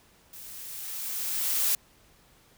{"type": "noise with level ramp", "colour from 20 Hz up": "blue", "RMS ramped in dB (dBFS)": [-45, -24], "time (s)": [0.33, 1.75], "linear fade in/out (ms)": 2, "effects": ["pink hiss -60 dBFS RMS until 2.57 s"]}